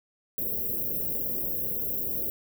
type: band-stop noise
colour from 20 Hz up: white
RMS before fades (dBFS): -30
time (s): 0.38-2.3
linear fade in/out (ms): 0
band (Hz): 580 to 13000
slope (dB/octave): 48
effects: none